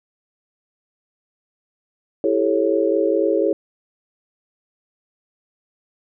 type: chord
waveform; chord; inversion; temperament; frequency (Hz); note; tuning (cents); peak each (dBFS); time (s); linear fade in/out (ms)
sine; A dominant seventh; second; just; 330 / 396 / 440 / 550; E4 / G4 / A4 / C#5; +2 / +18 / 0 / -14; -21; 2.24-3.53; 2
effects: none